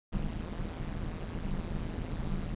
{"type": "noise with amplitude modulation", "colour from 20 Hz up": "brown", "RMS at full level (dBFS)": -31, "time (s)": [0.12, 2.55], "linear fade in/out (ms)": 10, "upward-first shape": "sine", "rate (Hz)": 165, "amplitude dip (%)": 95, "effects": ["resampled to 8000 Hz"]}